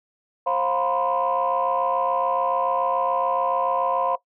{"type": "tone cluster", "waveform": "sine", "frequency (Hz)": [532, 706, 967, 1034], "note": ["C5", "F5", "B5", "C6"], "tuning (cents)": [29, 19, -37, -21], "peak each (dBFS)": -25, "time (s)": [0.46, 4.16], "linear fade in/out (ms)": 10, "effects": ["noise-tail reverb RT60 0.1 s tail -17 dB re dry", "tanh soft clip ceiling -12 dBFS"]}